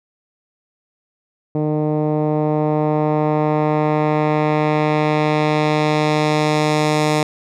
10% pulse tone with low-pass filter sweep, 152.2 Hz, D#3, 38 cents flat, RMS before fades -17 dBFS, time 1.55-7.23 s, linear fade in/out 2 ms, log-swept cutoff 450 to 8500 Hz, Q 0.79, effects none

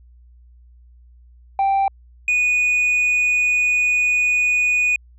sine tone pair in turn, 784 / 2475 Hz, G5 / D#7, 0 / -10 cents, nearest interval octave + minor sixth, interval 1990 cents, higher second, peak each -12 dBFS, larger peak neither, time 1.59-1.88 / 2.28-4.96 s, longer second, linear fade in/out 2 ms, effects tanh soft clip ceiling -14 dBFS + added 60 Hz sine -45 dBFS peak until 5.18 s

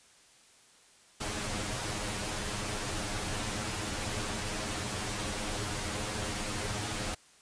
pink noise with comb filter, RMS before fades -35 dBFS, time 1.2-7.15 s, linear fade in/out 10 ms, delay 9.6 ms, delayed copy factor +0.85, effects white hiss -60 dBFS RMS until 7.41 s + resampled to 22050 Hz

